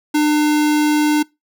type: tone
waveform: square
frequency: 300 Hz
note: D4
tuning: 37 cents sharp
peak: -13 dBFS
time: 0.14-1.23 s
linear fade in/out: 10 ms
effects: noise-tail reverb RT60 0.2 s tail -23 dB re dry